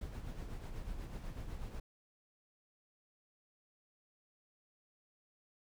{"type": "noise with tremolo", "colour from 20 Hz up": "brown", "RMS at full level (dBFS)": -42, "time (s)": [0.01, 1.8], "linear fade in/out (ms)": 5, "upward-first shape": "sine", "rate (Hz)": 8.1, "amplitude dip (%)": 45, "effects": []}